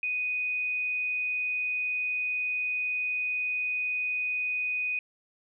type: tone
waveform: sine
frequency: 2489 Hz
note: D#7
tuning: in tune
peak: -27 dBFS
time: 0.03-4.99 s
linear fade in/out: 2 ms
effects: none